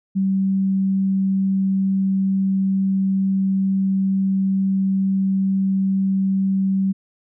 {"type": "tone", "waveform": "sine", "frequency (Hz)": 192.7, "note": "G3", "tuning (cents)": -29, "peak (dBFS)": -16, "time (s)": [0.15, 6.93], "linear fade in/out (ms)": 20, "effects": []}